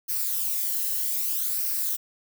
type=noise with flanger; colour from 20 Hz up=violet; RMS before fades=-27 dBFS; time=0.08-1.97 s; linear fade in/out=20 ms; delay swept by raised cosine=0.28 to 0.86 ms; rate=0.63 Hz; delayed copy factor=-0.5; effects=none